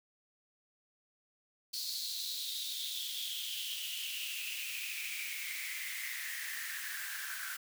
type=noise with high-pass filter sweep; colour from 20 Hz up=white; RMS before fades=-40 dBFS; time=1.73-7.57 s; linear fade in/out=10 ms; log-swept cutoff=4400 to 1500 Hz; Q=7.4; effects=none